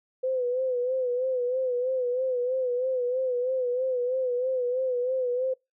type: tone with vibrato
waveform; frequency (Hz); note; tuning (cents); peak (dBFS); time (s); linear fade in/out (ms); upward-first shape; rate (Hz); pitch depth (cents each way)
sine; 505; B4; +39; -24; 0.23-5.54; 10; sine; 3.1; 64
effects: noise-tail reverb RT60 0.2 s tail -24 dB re dry